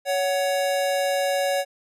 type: tone pair together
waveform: square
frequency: 560 / 742.8 Hz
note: C#5 / F#5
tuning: +18 / +7 cents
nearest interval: perfect fourth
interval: 489 cents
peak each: -23 / -27 dBFS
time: 0.05-1.65 s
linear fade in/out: 50 ms
effects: resampled to 32000 Hz